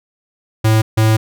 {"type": "tone pair in turn", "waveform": "square", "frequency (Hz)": [110, 110], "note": ["A2", "A2"], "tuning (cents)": [0, 0], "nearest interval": "unison", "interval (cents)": 0, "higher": "neither", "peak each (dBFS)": -10, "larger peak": "neither", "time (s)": [[0.64, 0.82], [0.97, 1.17]], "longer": "second", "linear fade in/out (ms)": 10, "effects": []}